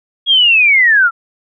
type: linear sweep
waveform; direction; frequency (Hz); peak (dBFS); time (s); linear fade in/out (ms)
sine; down; 3322 to 1318.5; -6; 0.26-1.11; 50
effects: none